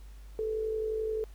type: tone with amplitude modulation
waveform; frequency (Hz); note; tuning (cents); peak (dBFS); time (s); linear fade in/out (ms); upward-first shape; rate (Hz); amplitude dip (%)
sine; 437.9; A4; -8; -27; 0.39-1.24; 0; sine; 51.4; 50
effects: added 50 Hz sine -45 dBFS peak until 1.34 s + pink hiss -62 dBFS RMS until 1.34 s